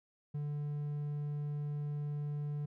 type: tone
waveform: triangle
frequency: 146.83 Hz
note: D3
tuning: in tune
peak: -33 dBFS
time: 0.34-2.66 s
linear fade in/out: 10 ms
effects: none